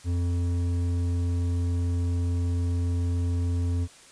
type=tone with hard clipping; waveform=triangle; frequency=87.31 Hz; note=F2; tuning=in tune; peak=-25 dBFS; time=0.04-3.88 s; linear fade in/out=50 ms; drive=12 dB; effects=white hiss -51 dBFS RMS until 4.11 s + resampled to 22050 Hz